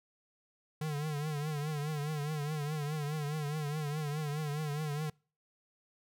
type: tone with vibrato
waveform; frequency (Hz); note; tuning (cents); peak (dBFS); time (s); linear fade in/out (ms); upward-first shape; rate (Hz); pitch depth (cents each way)
square; 150; D3; +37; -34; 0.81-5.1; 5; triangle; 4.8; 93
effects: noise-tail reverb RT60 0.4 s tail -26 dB re dry